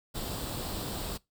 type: noise with comb filter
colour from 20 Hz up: pink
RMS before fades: -36 dBFS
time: 0.14-1.18 s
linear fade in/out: 20 ms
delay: 0.24 ms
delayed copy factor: +0.55
effects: noise-tail reverb RT60 0.2 s tail -22 dB re dry